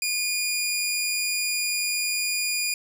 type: tone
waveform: 15% pulse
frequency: 2433 Hz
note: D#7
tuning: 39 cents flat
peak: -17 dBFS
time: 0.02-2.74 s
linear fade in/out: 2 ms
effects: none

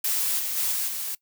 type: noise with level steps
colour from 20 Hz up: blue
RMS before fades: -25 / -29 / -25 / -27 / -31 dBFS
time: 0.04-1.15 s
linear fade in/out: 5 ms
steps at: 0.38 / 0.56 / 0.71 / 0.87 s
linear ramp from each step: 20 ms
effects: noise-tail reverb RT60 0.1 s tail -21 dB re dry

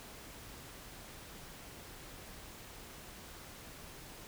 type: silence
effects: pink hiss -51 dBFS RMS until 4.27 s

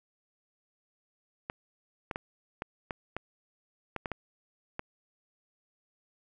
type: clicks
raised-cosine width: 0.5 ms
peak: -19 dBFS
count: 10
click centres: 1.499 / 2.112 / 2.159 / 2.621 / 2.908 / 3.166 / 3.963 / 4.058 / 4.117 / 4.794 s
effects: none

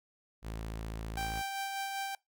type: tone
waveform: sawtooth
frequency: 55 Hz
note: A1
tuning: in tune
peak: -34 dBFS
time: 0.42-1.43 s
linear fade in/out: 50 ms
type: tone with tremolo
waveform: sawtooth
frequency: 784 Hz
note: G5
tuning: in tune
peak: -30 dBFS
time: 1.17-2.15 s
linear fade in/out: 2 ms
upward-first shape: sine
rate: 5.1 Hz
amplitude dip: 30%
effects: noise-tail reverb RT60 0.2 s tail -24 dB re dry

